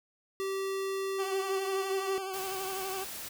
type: tone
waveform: square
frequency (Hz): 387.6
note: G4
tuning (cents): -20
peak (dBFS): -32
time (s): 0.4-2.18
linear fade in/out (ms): 0
type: tone with vibrato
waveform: 20% pulse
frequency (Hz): 382.4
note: G4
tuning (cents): -43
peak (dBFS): -30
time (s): 1.18-3.05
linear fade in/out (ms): 20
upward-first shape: triangle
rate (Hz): 12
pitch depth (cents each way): 51
type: noise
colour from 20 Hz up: white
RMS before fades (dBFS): -41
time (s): 2.33-3.29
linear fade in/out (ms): 10
effects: none